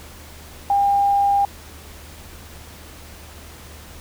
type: tone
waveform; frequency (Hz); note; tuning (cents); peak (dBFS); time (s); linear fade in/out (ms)
sine; 802; G5; +39; -14; 0.7-1.45; 2
effects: added 76 Hz sine -42 dBFS peak until 4 s + pink hiss -42 dBFS RMS until 4 s